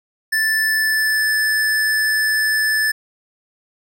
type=tone with pitch glide; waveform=square; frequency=1760 to 1744.8 Hz; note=A6 to A6; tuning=0 to -15 cents; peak=-16 dBFS; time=0.32-2.92 s; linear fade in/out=10 ms; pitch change=-15 cents; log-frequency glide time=0.5-1.26 s; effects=none